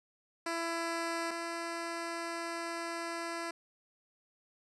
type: tone pair in turn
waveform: 10% pulse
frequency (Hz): 334.2 / 336.3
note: E4 / E4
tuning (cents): +24 / +35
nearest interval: unison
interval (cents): 11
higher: second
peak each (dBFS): -25 / -28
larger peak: first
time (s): 0.46-1.31 / 1.31-3.51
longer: second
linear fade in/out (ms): 5
effects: resampled to 24000 Hz